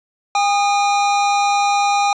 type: tone pair together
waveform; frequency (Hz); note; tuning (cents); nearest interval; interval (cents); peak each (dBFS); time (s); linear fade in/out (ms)
square; 809 / 1233; G#5 / D#6; -46 / -16; perfect fifth; 730; -15 / -23; 0.35-2.13; 2
effects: resampled to 16000 Hz + 8-bit